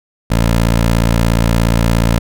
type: tone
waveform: 15% pulse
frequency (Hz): 57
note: A#1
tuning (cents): -38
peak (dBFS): -4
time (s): 0.3-2.19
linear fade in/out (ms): 10
effects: none